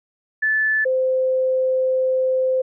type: tone pair in turn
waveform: sine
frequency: 1743 / 518.2 Hz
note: A6 / C5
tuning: -17 / -17 cents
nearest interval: octave + major sixth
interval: 2100 cents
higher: first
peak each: -16 / -16 dBFS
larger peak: neither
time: 0.42-0.85 / 0.85-2.62 s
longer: second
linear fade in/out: 10 ms
effects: none